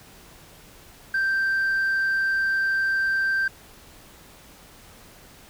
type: tone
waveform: sine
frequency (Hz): 1568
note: G6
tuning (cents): 0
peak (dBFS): -18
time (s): 1.14-3.48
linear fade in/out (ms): 5
effects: tanh soft clip ceiling -19 dBFS + pink hiss -49 dBFS RMS until 5.49 s